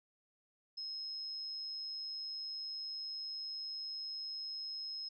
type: tone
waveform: sine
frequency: 5150 Hz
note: E8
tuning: 41 cents flat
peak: -40 dBFS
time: 0.77-5.09 s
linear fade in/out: 10 ms
effects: none

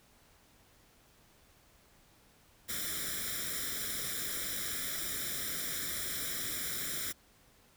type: noise with comb filter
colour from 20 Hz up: white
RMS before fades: -37 dBFS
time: 2.68-7.13 s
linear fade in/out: 20 ms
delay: 0.55 ms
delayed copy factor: +1
effects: pink hiss -64 dBFS RMS until 7.76 s

